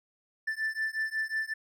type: beating tone pair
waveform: triangle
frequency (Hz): 1762 / 1767.5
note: A6 / A6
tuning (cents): +2 / +7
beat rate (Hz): 5.5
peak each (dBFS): -31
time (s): 0.47-1.54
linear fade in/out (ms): 10
effects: none